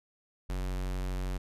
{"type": "tone", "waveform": "square", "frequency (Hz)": 46.25, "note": "F#1", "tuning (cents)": 0, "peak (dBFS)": -32, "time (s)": [0.49, 1.38], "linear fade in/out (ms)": 10, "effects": ["resampled to 32000 Hz"]}